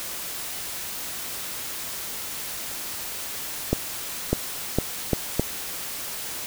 accelerating click train, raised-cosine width 2 ms, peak -6 dBFS, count 5, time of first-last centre 3.73-5.396 s, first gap 600 ms, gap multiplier 0.76, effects white hiss -33 dBFS RMS until 6.46 s

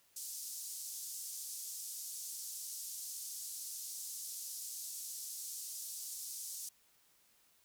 pink band-pass noise, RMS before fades -45 dBFS, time 0.16-6.69 s, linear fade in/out 5 ms, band 5600 to 14000 Hz, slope 24 dB/octave, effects white hiss -70 dBFS RMS until 7.64 s

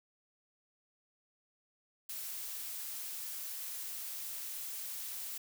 blue noise, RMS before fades -42 dBFS, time 2.09-5.38 s, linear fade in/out 5 ms, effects none

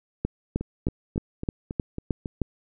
two click trains, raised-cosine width 3 ms, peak -11 / -18 dBFS, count 8 / 7, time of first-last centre 0.25-2.417 / 0.61-2.258 s, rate 3.23 / 3.64 Hz, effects none

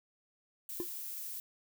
violet noise, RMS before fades -42 dBFS, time 0.69-1.4 s, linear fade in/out 2 ms
triangle tone with exponential decay, 349.2 Hz, F4, in tune, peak -28 dBFS, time 0.8-0.89 s, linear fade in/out 0 ms, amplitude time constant 18 ms
effects none

